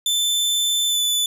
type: tone with pitch glide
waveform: sawtooth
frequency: 3533 to 3488 Hz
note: A7 to A7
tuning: +6 to -16 cents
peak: -15 dBFS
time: 0.06-1.26 s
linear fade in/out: 2 ms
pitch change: -22 cents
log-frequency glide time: 0.88-0.99 s
effects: none